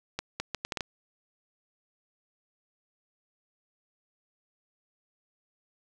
accelerating click train, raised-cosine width 0.2 ms, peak -14 dBFS, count 7, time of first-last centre 0.19-0.808 s, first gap 210 ms, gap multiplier 0.7, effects none

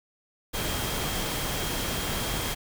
sine tone in noise, 3230 Hz, G#7, 49 cents flat, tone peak -39 dBFS, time 0.53-2.55 s, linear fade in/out 20 ms, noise pink, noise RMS -30 dBFS, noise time 0.53-2.55 s, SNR -12 dB, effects none

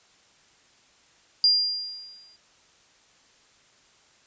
sine tone with exponential decay, 4800 Hz, D8, 37 cents sharp, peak -14 dBFS, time 1.44-2.36 s, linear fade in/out 1 ms, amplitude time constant 200 ms, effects white hiss -59 dBFS RMS until 4.26 s + resampled to 16000 Hz

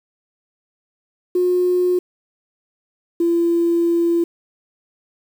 sine tone pair in turn, 360 / 339.8 Hz, F#4 / F4, -47 / -47 cents, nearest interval minor second, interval 100 cents, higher first, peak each -13 dBFS, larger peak neither, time 1.35-1.99 / 3.2-4.24 s, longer second, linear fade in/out 5 ms, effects tanh soft clip ceiling -9 dBFS + 7-bit

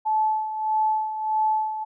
sine tone with tremolo, 867 Hz, A5, 26 cents flat, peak -18 dBFS, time 0.05-1.85 s, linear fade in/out 20 ms, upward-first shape sine, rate 1.6 Hz, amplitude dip 65%, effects none

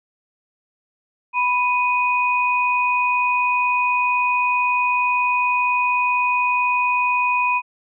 sine tone pair together, 987.8 / 2489 Hz, B5 / D#7, 0 / 0 cents, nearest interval octave + major third, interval 1600 cents, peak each -18 / -20 dBFS, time 1.33-7.62 s, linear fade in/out 50 ms, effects none

